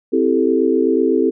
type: chord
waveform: sine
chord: A minor seventh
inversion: first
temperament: equal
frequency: 261.6 / 329.6 / 392 / 440 Hz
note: C4 / E4 / G4 / A4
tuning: 0 / 0 / 0 / 0 cents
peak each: -18 dBFS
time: 0.12-1.31 s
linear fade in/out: 20 ms
effects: none